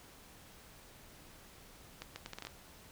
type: accelerating click train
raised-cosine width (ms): 0.2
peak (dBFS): -25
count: 8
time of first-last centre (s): 2.02-2.47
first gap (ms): 140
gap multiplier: 0.72
effects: pink hiss -57 dBFS RMS until 2.91 s